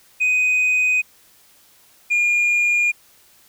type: tone pair in turn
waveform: sine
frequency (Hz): 2500 / 2422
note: D#7 / D#7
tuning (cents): +8 / -47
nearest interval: minor second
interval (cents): 55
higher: first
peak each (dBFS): -12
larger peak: neither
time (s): 0.2-1.02 / 2.1-2.92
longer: neither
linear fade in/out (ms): 20
effects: tanh soft clip ceiling -14 dBFS + white hiss -53 dBFS RMS until 3.48 s